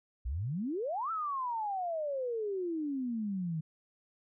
sine exponential two-way sweep, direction up then down, 55 to 1346 to 153.7 Hz, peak -32 dBFS, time 0.25-3.61 s, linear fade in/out 10 ms, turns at 1.11 s, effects none

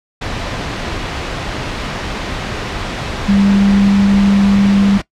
sine tone in noise, 198.9 Hz, G3, 25 cents sharp, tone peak -8 dBFS, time 3.28-4.98 s, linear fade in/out 10 ms, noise pink, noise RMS -21 dBFS, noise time 0.21-5.02 s, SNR +10 dB, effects noise-tail reverb RT60 0.1 s tail -19 dB re dry + low-pass 4000 Hz 12 dB/octave

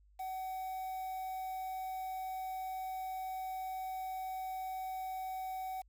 triangle tone with quantisation, 753 Hz, F#5, 30 cents sharp, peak -36 dBFS, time 0.19-5.82 s, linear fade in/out 10 ms, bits 9, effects added 50 Hz sine -62 dBFS peak until 5.88 s

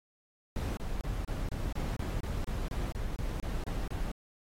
brown noise bursts, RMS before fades -34 dBFS, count 15, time 0.56-4.116 s, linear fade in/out 0 ms, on 210 ms, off 29 ms, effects AAC 48 kbps

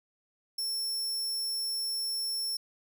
sawtooth tone, 5400 Hz, E8, 41 cents sharp, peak -28 dBFS, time 0.58-2.57 s, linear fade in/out 5 ms, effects none

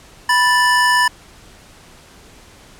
square tone pair together, 983.8 / 1760 Hz, B5 / A6, -7 / 0 cents, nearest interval minor seventh, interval 1007 cents, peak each -15 dBFS, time 0.29-1.08 s, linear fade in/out 5 ms, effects pink hiss -44 dBFS RMS until 2.79 s + low-pass 10000 Hz 12 dB/octave

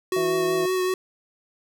square tone with vibrato, 370 Hz, F#4, in tune, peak -22 dBFS, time 0.12-0.94 s, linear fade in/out 2 ms, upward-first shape triangle, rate 5.3 Hz, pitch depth 21 cents each way
harmonic tone, 164.81 Hz, E3, in tune, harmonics 1 / 2 / 3 / 4, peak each -36 / -33 / -35 / -30 dBFS, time 0.16-0.66 s, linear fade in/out 5 ms
effects none

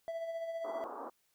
triangle tone with tremolo, 662 Hz, E5, 7 cents sharp, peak -33 dBFS, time 0.08-0.84 s, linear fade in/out 0 ms, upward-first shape sine, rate 15 Hz, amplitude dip 45%
white band-pass noise, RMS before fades -44 dBFS, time 0.64-1.1 s, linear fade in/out 10 ms, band 260 to 1200 Hz, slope 48 dB/octave
effects white hiss -75 dBFS RMS until 1.34 s

